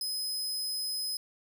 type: tone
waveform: sawtooth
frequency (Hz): 5060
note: D#8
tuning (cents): +28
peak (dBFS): -29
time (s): 0.01-1.17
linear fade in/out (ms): 2
effects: 11-bit